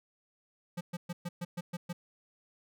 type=tone bursts; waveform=square; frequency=174.61 Hz; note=F3; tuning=in tune; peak=-35 dBFS; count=8; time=0.77-1.93 s; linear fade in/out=10 ms; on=40 ms; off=120 ms; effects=none